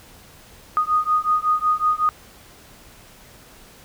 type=beating tone pair; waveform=sine; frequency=1236 / 1241.4 Hz; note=D#6 / D#6; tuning=-12 / -4 cents; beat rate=5.4 Hz; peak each=-20 dBFS; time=0.77-2.09 s; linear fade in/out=0 ms; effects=pink hiss -47 dBFS RMS until 3.84 s

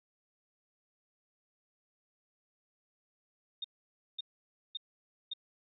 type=tone bursts; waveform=sine; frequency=3680 Hz; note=A#7; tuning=23 cents flat; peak=-35 dBFS; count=4; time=3.62-5.336 s; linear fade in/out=5 ms; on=24 ms; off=540 ms; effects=none

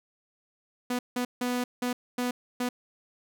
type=tone bursts at uneven times; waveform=sawtooth; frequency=246.9 Hz; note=B3; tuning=in tune; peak=-23 dBFS; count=6; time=0.9-0.99 / 1.16-1.25 / 1.41-1.64 / 1.82-1.93 / 2.18-2.31 / 2.6-2.69 s; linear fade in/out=5 ms; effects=none

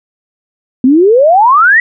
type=exponential sweep; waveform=sine; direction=up; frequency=245.1 to 1970 Hz; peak=-3 dBFS; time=0.84-1.8 s; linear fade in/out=2 ms; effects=none

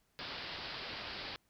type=low-pass noise; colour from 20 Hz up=white; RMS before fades=-44 dBFS; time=0.19-1.36 s; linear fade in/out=0 ms; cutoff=5000 Hz; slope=96 dB/octave; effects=pink hiss -75 dBFS RMS until 1.49 s

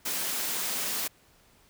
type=high-pass noise; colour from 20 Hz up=white; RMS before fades=-31 dBFS; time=0.05-1.08 s; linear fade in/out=10 ms; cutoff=150 Hz; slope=96 dB/octave; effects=pink hiss -61 dBFS RMS until 1.69 s

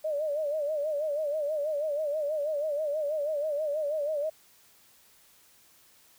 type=tone with vibrato; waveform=sine; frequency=599 Hz; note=D5; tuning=34 cents sharp; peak=-27 dBFS; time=0.04-4.3 s; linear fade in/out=10 ms; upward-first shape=sine; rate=6.2 Hz; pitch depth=96 cents each way; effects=white hiss -60 dBFS RMS until 6.18 s

